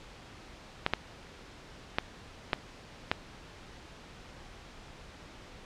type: clicks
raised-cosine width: 0.3 ms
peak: -9 dBFS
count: 5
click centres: 0.864 / 0.936 / 1.985 / 2.532 / 3.115 s
effects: pink hiss -50 dBFS RMS until 5.65 s + low-pass 5000 Hz 12 dB/octave